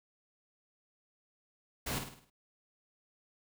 pink noise with echo, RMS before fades -36 dBFS, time 1.86-1.99 s, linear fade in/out 10 ms, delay 52 ms, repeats 6, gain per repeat -6 dB, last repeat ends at 2.302 s, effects none

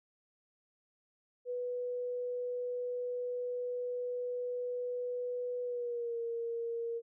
sine tone with pitch glide, 492.5 to 465.1 Hz, B4 to A#4, -5 to -4 cents, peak -34 dBFS, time 1.45-7.02 s, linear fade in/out 50 ms, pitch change -99 cents, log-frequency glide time 5.63-6.18 s, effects none

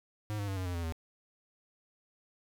square tone with pitch steps, 105.9 / 101.35 / 97 / 92.83 / 88.85 / 85.03 / 81.38 Hz, G#2 / G#2 / G2 / F#2 / F2 / F2 / E2, +34 / -42 / -18 / +6 / +30 / -46 / -22 cents, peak -34 dBFS, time 0.3-0.923 s, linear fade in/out 0 ms, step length 89 ms, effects none

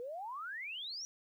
sine exponential sweep, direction up, 466.2 to 5920 Hz, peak -40 dBFS, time 0-1.05 s, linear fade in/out 0 ms, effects 12-bit

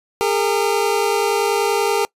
25% pulse tone pair together, 405.6 / 456 Hz, G#4 / A#4, -41 / -38 cents, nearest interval major second, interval 203 cents, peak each -15 dBFS, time 0.21-2.05 s, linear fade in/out 0 ms, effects noise-tail reverb RT60 0.1 s tail -23 dB re dry + resampled to 32000 Hz

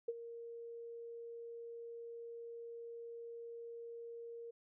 sine tone with ADSR envelope, 466.2 Hz, A#4, in tune, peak -33 dBFS, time 0.08-4.51 s, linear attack 7 ms, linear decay 35 ms, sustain -13 dB, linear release 9 ms, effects none

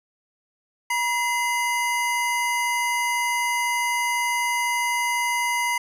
square tone pair together, 961 / 2053 Hz, B5 / C7, -48 / -33 cents, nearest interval octave + minor second, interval 1315 cents, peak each -25 dBFS, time 0.9-5.78 s, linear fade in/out 5 ms, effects resampled to 32000 Hz

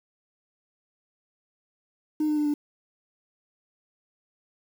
sine tone with pitch steps, 306.2 / 302 / 297.8 / 293.7 Hz, D#4 / D4 / D4 / D4, -28 / +48 / +24 / 0 cents, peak -20 dBFS, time 2.2-2.54 s, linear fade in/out 5 ms, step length 85 ms, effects tanh soft clip ceiling -20 dBFS + 8-bit

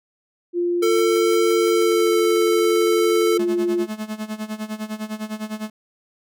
sine tone, 349.2 Hz, F4, in tune, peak -18 dBFS, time 0.53-3.87 s, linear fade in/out 50 ms
square tone with pitch glide, 447.1 to 441.2 Hz, A4 to A4, +28 to +5 cents, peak -18 dBFS, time 0.82-3.38 s, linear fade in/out 10 ms, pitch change -23 cents, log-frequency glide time 1.7-2.17 s
45% pulse tone with tremolo, 215.5 Hz, A3, 36 cents flat, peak -24 dBFS, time 3.39-5.7 s, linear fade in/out 5 ms, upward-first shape sine, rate 9.9 Hz, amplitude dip 85%
effects none

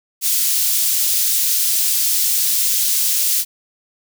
white high-pass noise, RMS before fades -17 dBFS, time 0.21-3.45 s, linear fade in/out 50 ms, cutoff 4200 Hz, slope 12 dB/octave, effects none

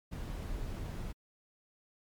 brown noise, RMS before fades -39 dBFS, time 0.11-1.13 s, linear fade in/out 20 ms, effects MP3 96 kbps

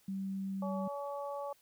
sine tone, 193.4 Hz, G3, 23 cents flat, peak -35 dBFS, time 0.08-0.88 s, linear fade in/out 5 ms
harmonic tone, 283.6 Hz, C#4, 40 cents sharp, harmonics 2 / 3 / 4, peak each -39 / -43 / -45 dBFS, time 0.62-1.53 s, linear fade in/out 5 ms
effects white hiss -68 dBFS RMS until 1.61 s

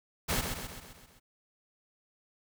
pink noise with echo, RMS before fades -30 dBFS, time 0.28-0.42 s, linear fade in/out 20 ms, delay 130 ms, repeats 6, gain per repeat -5 dB, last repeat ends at 1.2 s, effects none

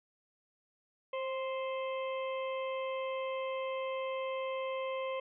harmonic tone with a mistuned harmonic, 523.3 Hz, C5, in tune, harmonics 1 / 2 / 4 / 5 / 6, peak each -35 / -41 / -47 / -49 / -51 dBFS, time 1.13-5.2 s, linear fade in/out 5 ms, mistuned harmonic 1, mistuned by +17 cents, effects none

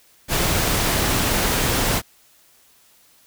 pink noise, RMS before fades -20 dBFS, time 0.28-2.02 s, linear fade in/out 50 ms, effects white hiss -55 dBFS RMS until 3.26 s

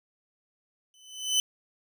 25% pulse tone with exponential growth, 3021 Hz, F#7, 35 cents sharp, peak -16 dBFS, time 0.94-1.4 s, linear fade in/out 1 ms, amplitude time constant 100 ms, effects none

